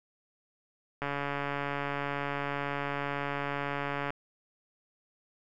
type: click train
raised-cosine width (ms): 0.5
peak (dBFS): -18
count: 439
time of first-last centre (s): 1.02-4.105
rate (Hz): 142
effects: none